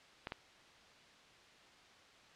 clicks, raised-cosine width 0.3 ms, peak -24 dBFS, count 2, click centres 0.271 / 0.321 s, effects white hiss -61 dBFS RMS until 2.35 s + low-pass 4000 Hz 12 dB/octave

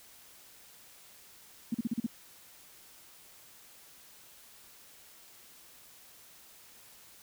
sine tone bursts, 230.7 Hz, A#3, 18 cents flat, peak -27 dBFS, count 6, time 1.72-2.065 s, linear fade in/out 5 ms, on 25 ms, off 39 ms, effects white hiss -56 dBFS RMS until 7.22 s

